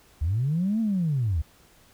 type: linear two-way sweep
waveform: sine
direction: up then down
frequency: 69.3 to 229.5 to 69.3 Hz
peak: -21 dBFS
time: 0.21-1.42 s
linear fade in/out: 10 ms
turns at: 0.8 s
effects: tanh soft clip ceiling -17 dBFS + pink hiss -57 dBFS RMS until 1.93 s